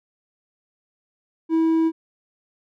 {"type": "tone with hard clipping", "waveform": "sine", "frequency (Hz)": 324.6, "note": "E4", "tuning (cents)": -27, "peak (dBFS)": -17, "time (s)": [1.49, 1.92], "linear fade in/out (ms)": 50, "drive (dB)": 3, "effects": []}